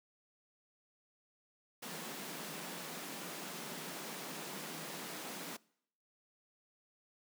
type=high-pass noise; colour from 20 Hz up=pink; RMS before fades=-45 dBFS; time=1.82-5.57 s; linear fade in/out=10 ms; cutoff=150 Hz; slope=96 dB/octave; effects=noise-tail reverb RT60 0.7 s tail -24 dB re dry

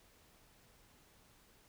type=silence; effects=pink hiss -66 dBFS RMS until 1.68 s

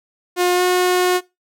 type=tone with pitch glide; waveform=sawtooth; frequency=357.8 to 362.2 Hz; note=F4 to F#4; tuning=+42 to -37 cents; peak=-10 dBFS; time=0.36-1.21 s; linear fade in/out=50 ms; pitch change=+21 cents; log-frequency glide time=0.54-0.62 s; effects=noise-tail reverb RT60 0.2 s tail -19 dB re dry

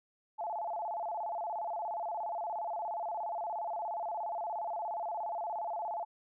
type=tone with vibrato; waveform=sine; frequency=770 Hz; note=G5; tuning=31 cents flat; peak=-34 dBFS; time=0.38-6.05 s; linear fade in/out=20 ms; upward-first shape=square; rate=17 Hz; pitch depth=200 cents each way; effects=none

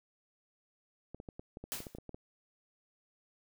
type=clicks; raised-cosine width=2 ms; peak=-31 dBFS; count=12; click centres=1.146 / 1.201 / 1.288 / 1.395 / 1.571 / 1.64 / 1.804 / 1.868 / 1.95 / 1.985 / 2.093 / 2.145 s
type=noise with exponential decay; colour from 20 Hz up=white; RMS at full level=-35 dBFS; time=1.72-1.98 s; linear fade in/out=0 ms; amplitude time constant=55 ms
effects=none

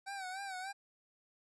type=tone with vibrato; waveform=25% pulse; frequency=766 Hz; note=G5; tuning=40 cents flat; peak=-37 dBFS; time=0.06-0.73 s; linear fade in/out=20 ms; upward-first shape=sine; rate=3.4 Hz; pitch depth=76 cents each way; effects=resampled to 24000 Hz

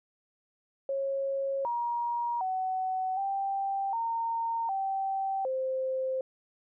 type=tone with pitch steps; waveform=sine; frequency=546 / 949 / 750 / 785 / 918 / 776 / 523 Hz; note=C#5 / A#5 / F#5 / G5 / A#5 / G5 / C5; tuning=-26 / +31 / +23 / +2 / -27 / -18 / -1 cents; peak=-28 dBFS; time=0.89-6.21 s; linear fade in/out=2 ms; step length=760 ms; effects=none

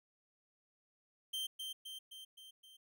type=tone with echo; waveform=45% pulse; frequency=3136 Hz; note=G7; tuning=in tune; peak=-37 dBFS; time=1.33-1.47 s; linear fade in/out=10 ms; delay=260 ms; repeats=5; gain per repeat=-4 dB; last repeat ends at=2.77 s; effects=none

